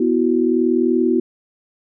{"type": "chord", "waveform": "sine", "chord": "B suspended fourth", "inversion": "none", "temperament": "equal", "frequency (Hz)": [246.9, 329.6, 370], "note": ["B3", "E4", "F#4"], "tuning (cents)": [0, 0, 0], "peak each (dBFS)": -18, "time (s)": [0, 1.2], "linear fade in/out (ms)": 5, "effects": []}